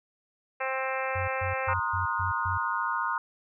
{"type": "harmonic tone", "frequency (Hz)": 263.6, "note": "C4", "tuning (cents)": 13, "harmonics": [2, 3, 4, 5, 6, 7, 8, 9, 10], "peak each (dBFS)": [-33, -35, -36, -37, -38, -38, -39, -40, -40], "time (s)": [0.6, 1.74], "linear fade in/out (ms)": 10}
{"type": "tone bursts", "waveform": "sine", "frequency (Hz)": 92.7, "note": "F#2", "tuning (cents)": 4, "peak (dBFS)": -31, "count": 6, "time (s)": [1.15, 2.58], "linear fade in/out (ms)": 10, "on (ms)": 130, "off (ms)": 130}
{"type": "chord", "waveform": "sine", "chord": "C half-diminished seventh", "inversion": "third", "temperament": "equal with one note detuned", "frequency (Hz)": [932.3, 1046.5, 1244.5, 1446.2], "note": ["Bb5", "C6", "Eb6", "Gb6"], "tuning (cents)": [0, 0, 0, -40], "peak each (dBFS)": -32, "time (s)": [1.68, 3.18], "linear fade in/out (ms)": 2}
{"effects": []}